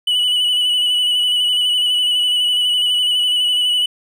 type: tone with vibrato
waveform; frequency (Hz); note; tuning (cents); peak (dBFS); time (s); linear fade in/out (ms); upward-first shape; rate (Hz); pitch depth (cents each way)
triangle; 2960; F#7; 0; -12; 0.07-3.86; 5; square; 12; 22
effects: none